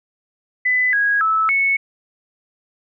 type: tone with pitch steps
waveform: sine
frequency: 2003 / 1650 / 1306 / 2206 Hz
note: B6 / G#6 / E6 / C#7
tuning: +24 / -12 / -17 / -9 cents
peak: -14 dBFS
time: 0.65-1.77 s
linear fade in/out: 10 ms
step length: 280 ms
effects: none